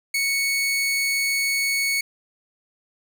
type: tone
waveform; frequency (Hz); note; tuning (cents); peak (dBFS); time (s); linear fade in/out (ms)
sawtooth; 2217; C#7; 0; -17; 0.14-2.01; 5
effects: none